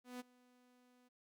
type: tone with ADSR envelope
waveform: sawtooth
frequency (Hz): 248.5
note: B3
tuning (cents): +11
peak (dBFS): -40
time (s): 0.04-1.09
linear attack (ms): 160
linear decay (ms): 22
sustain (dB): -24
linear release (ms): 18
effects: Opus 48 kbps